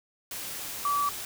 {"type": "tone in noise", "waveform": "sine", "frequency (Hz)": 1151, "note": "D6", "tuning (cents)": -35, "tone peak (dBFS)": -24, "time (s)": [0.85, 1.09], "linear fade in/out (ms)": 2, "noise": "white", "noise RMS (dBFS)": -37, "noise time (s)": [0.31, 1.25], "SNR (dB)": 10, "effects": []}